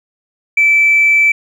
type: tone with tanh clipping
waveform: triangle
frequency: 2320 Hz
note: D7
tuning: 22 cents flat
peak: -7 dBFS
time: 0.57-1.32 s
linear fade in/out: 5 ms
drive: 4 dB
effects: none